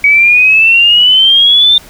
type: exponential sweep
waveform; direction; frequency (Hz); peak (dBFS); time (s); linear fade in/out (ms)
sine; up; 2256 to 3609; -3; 0.04-1.78; 2
effects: pink hiss -36 dBFS RMS until 1.89 s